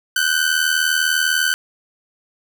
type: ring-modulated tone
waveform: sawtooth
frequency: 1516 Hz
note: F#6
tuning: 42 cents sharp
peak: -9 dBFS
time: 0.16-1.54 s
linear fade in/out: 0 ms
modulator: 40 Hz
effects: none